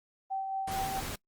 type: tone with tremolo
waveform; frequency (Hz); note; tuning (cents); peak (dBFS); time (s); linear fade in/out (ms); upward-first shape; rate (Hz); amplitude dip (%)
sine; 773; G5; -24; -30; 0.3-1.01; 20; sine; 4.5; 35
type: noise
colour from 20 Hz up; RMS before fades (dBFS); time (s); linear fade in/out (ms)
pink; -38; 0.67-1.16; 10
effects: noise-tail reverb RT60 0.1 s tail -24 dB re dry + Opus 32 kbps